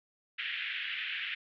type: band-pass noise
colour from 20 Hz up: white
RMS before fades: -37 dBFS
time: 0.38-1.35 s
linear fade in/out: 10 ms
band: 1600 to 3200 Hz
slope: 48 dB/octave
effects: none